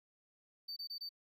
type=tone bursts; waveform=triangle; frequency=4583 Hz; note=D8; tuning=43 cents flat; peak=-40 dBFS; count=4; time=0.68-1.092 s; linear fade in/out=10 ms; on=85 ms; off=24 ms; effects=none